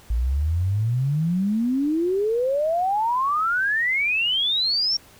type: exponential sweep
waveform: sine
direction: up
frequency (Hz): 55 to 5588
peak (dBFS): -19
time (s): 0.1-4.97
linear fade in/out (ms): 5
effects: pink hiss -50 dBFS RMS until 5.19 s

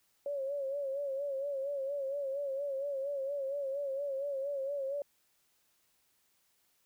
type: tone with vibrato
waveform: sine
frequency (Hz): 554.4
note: C#5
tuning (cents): 0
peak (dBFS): -33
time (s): 0.26-5.02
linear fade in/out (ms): 2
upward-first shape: sine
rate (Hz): 4.3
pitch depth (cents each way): 69
effects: white hiss -73 dBFS RMS until 6.85 s

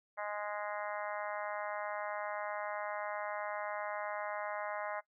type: harmonic tone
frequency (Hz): 207.7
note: G#3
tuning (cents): 0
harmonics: 3 / 4 / 5 / 6 / 7 / 8 / 9 / 10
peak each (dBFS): -41 / -43 / -45 / -47 / -48 / -49 / -50 / -51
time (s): 0.17-5.01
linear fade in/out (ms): 20
effects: noise-tail reverb RT60 0.1 s tail -18 dB re dry

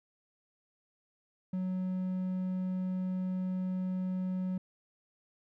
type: tone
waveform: triangle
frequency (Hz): 185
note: F#3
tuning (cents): 0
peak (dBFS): -29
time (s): 1.53-4.58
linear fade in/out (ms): 5
effects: none

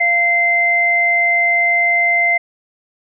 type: tone pair together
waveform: sine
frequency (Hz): 692 / 2077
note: F5 / C7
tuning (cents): -16 / -13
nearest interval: octave + perfect fifth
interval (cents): 1903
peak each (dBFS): -19 / -12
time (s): 0-2.38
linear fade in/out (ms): 10
effects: none

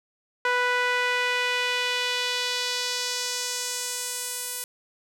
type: tone with band-pass filter sweep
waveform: sawtooth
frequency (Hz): 493.9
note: B4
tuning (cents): 0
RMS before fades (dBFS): -27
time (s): 0.45-4.64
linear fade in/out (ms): 2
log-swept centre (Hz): 1500 to 11000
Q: 1.4
effects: none

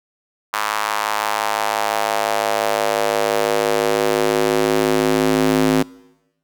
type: tone with high-pass filter sweep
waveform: square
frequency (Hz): 52.9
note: G#1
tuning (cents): +33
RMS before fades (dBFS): -18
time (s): 0.53-5.83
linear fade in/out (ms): 10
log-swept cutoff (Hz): 1100 to 260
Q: 2.3
effects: noise-tail reverb RT60 1.0 s tail -23 dB re dry

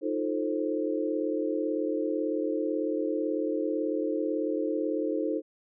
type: chord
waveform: sine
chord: F dominant seventh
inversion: third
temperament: equal with one note detuned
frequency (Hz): 311.1 / 349.2 / 440 / 527.5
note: Eb4 / F4 / A4 / C5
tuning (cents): 0 / 0 / 0 / +14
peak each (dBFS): -30 / -34 / -32 / -33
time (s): 0.01-5.42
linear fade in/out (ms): 50
effects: none

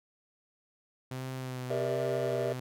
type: tone with vibrato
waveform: sawtooth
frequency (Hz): 128.4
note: C3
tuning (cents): -32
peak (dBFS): -32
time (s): 1.11-2.6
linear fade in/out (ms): 5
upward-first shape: sine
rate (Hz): 1.3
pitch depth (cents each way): 28
type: chord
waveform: triangle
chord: E half-diminished seventh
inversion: first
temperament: just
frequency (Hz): 395.6 / 474.7 / 593.3 / 659.3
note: G4 / Bb4 / D5 / E5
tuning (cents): +16 / +31 / +18 / 0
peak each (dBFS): -33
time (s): 1.7-2.53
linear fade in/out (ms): 5
effects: none

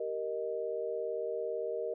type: chord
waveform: sine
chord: Eb major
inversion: first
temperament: just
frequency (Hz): 388.9 / 466.7 / 622.3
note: G4 / Bb4 / Eb5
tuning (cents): -14 / +2 / 0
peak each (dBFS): -40 / -35 / -38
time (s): 0-1.94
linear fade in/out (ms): 5
effects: none

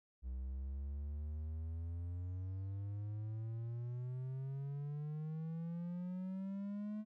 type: exponential sweep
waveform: triangle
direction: up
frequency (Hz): 62.1 to 215.4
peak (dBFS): -38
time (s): 0.22-7.05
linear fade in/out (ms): 50
effects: none

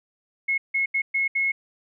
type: tone bursts at uneven times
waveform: sine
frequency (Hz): 2174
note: C#7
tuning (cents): -34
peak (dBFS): -20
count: 5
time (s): 0.48-0.58 / 0.74-0.86 / 0.94-1.02 / 1.14-1.28 / 1.35-1.52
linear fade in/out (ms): 10
effects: none

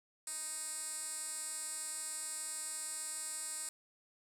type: tone with band-pass filter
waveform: 10% pulse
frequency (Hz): 311.7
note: D#4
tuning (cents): +3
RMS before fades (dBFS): -42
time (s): 0.27-3.69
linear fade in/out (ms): 2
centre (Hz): 8900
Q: 6.4
effects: none

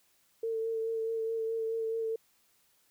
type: tone with vibrato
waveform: sine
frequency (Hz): 450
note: A4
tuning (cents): +39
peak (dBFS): -30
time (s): 0.43-2.16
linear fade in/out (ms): 5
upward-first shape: sine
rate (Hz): 4.7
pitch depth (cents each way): 19
effects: white hiss -69 dBFS RMS until 2.9 s

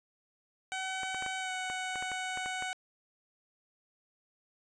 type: tone with pitch glide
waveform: 15% pulse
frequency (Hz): 757 to 744.9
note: F#5 to F#5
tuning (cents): +39 to +11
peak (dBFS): -28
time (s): 0.72-2.73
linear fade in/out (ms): 0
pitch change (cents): -28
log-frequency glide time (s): 1.39-1.51
type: clicks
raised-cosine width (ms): 0.5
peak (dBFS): -26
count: 11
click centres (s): 1.033 / 1.146 / 1.224 / 1.263 / 1.7 / 1.957 / 2.025 / 2.117 / 2.374 / 2.46 / 2.624
effects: resampled to 22050 Hz

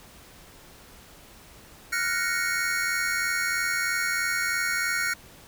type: chord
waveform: square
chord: Gb major seventh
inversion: third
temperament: equal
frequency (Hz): 1396.9 / 1480 / 1864.7 / 2217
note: F6 / Gb6 / Bb6 / Db7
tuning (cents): 0 / 0 / 0 / 0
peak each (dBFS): -31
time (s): 1.92-5.14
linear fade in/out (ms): 10
effects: pink hiss -50 dBFS RMS until 5.47 s

